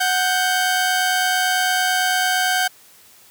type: tone pair together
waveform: sawtooth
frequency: 738 / 1564.9 Hz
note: F#5 / G6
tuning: -5 / -3 cents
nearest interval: octave + minor second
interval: 1302 cents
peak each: -16 dBFS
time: 0-2.68 s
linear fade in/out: 10 ms
effects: white hiss -49 dBFS RMS until 3.3 s + high-pass 60 Hz 12 dB/octave